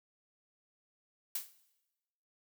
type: noise with exponential decay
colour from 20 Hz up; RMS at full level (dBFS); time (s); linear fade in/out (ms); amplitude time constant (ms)
blue; -32; 1.35-1.53; 5; 38
effects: noise-tail reverb RT60 1.0 s tail -17 dB re dry